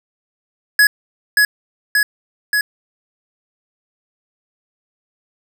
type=tone with echo; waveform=square; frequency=1683 Hz; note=G#6; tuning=23 cents sharp; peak=-8 dBFS; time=0.79-0.87 s; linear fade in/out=2 ms; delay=580 ms; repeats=3; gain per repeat=-2 dB; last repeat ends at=2.61 s; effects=none